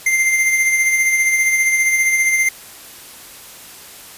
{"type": "tone with tremolo", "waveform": "square", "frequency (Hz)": 2093, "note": "C7", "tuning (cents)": 0, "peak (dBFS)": -12, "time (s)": [0.06, 2.49], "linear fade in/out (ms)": 5, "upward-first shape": "sine", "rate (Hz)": 15, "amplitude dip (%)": 40, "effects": ["white hiss -38 dBFS RMS until 4.17 s", "resampled to 32000 Hz"]}